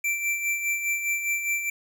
square tone with tremolo, 2344 Hz, D7, 4 cents flat, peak -23 dBFS, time 0.04-1.7 s, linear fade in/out 5 ms, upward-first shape sine, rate 4.9 Hz, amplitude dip 55%, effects none

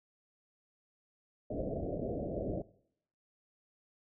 white low-pass noise, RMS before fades -37 dBFS, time 1.5-2.62 s, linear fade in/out 5 ms, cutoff 670 Hz, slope 96 dB/octave, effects noise-tail reverb RT60 0.7 s tail -20 dB re dry

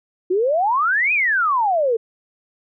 sine exponential two-way sweep, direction up then down, 349.2 to 2549 to 434.5 Hz, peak -15 dBFS, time 0.3-1.97 s, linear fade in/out 10 ms, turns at 1.13 s, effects none

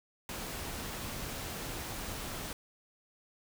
pink noise, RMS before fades -40 dBFS, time 0.29-2.53 s, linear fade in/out 2 ms, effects none

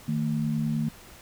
sine tone pair together, 154.9 / 224.8 Hz, D#3 / A3, -7 / +37 cents, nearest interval tritone, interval 644 cents, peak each -27 dBFS, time 0.08-0.89 s, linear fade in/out 5 ms, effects pink hiss -49 dBFS RMS until 1.21 s

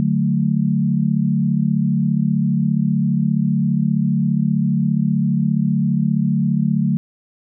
sine chord, D major, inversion none, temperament equal with one note detuned, 148.2 / 185 / 220 Hz, D3 / F#3 / A3, +16 / 0 / 0 cents, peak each -19 dBFS, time 0-6.97 s, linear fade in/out 0 ms, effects none

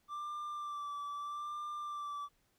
triangle tone with vibrato, 1174.7 Hz, D6, in tune, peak -37 dBFS, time 0.08-2.29 s, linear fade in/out 50 ms, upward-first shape sine, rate 0.79 Hz, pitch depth 28 cents each way, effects pink hiss -75 dBFS RMS until 2.58 s

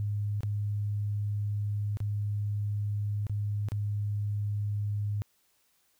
sine tone with dropouts, 103.3 Hz, G#2, 9 cents flat, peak -28 dBFS, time 0-5.22 s, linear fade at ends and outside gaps 0 ms, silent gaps 0.407-0.433 / 1.971-2.003 / 3.268-3.296 / 3.686-3.719 s, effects white hiss -70 dBFS RMS until 5.99 s

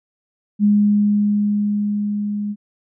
sine tone with level ramp, 206.7 Hz, G#3, 8 cents flat, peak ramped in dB -10 to -21 dBFS, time 0.59-2.56 s, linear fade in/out 50 ms, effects none

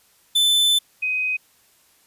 45% pulse / sine tone pair in turn, 3520 / 2512 Hz, A7 / D#7, 0 / +16 cents, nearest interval tritone, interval 584 cents, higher first, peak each -15 / -20 dBFS, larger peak first, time 0.35-0.79 / 1.02-1.37 s, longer first, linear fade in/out 10 ms, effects white hiss -58 dBFS RMS until 2.06 s + resampled to 32000 Hz

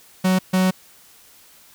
45% pulse tone bursts at uneven times, 186.1 Hz, F#3, 10 cents sharp, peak -15 dBFS, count 2, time 0.24-0.39 / 0.53-0.71 s, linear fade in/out 10 ms, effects white hiss -50 dBFS RMS until 1.74 s

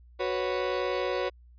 35% pulse chord, F# suspended fourth, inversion none, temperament equal, 370 / 493.9 / 554.4 Hz, F#4 / B4 / C#5, 0 / 0 / 0 cents, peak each -30 dBFS, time 0.19-1.3 s, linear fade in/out 20 ms, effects added 60 Hz sine -51 dBFS peak until 1.58 s + resampled to 11025 Hz

